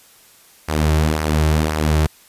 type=tone with flanger; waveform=sawtooth; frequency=77.3 Hz; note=D#2; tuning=11 cents flat; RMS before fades=-17 dBFS; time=0.68-2.07 s; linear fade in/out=10 ms; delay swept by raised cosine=0.26 to 4.16 ms; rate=1.9 Hz; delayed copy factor=-0.55; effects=white hiss -49 dBFS RMS until 2.28 s + resampled to 32000 Hz